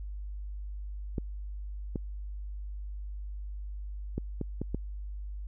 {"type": "clicks", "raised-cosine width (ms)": 3, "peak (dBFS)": -19, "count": 6, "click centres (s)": [1.182, 1.958, 4.18, 4.413, 4.616, 4.746], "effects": ["added 50 Hz sine -36 dBFS peak until 5.47 s"]}